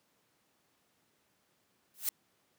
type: noise with exponential growth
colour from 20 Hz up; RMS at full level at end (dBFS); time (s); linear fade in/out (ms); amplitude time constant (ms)
blue; -28; 1.94-2.09; 1; 32
effects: pink hiss -73 dBFS RMS until 2.58 s + high-pass 150 Hz 12 dB/octave